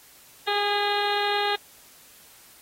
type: harmonic tone with a mistuned harmonic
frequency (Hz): 410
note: G#4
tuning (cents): -22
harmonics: 1 / 2 / 3 / 4 / 5 / 6 / 7 / 8 / 9 / 10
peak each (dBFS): -29 / -26 / -33 / -31 / -35 / -37 / -37 / -35 / -33 / -36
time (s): 0.47-1.56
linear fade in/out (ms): 10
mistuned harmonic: 5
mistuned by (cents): -28
effects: white hiss -52 dBFS RMS until 2.61 s + AAC 48 kbps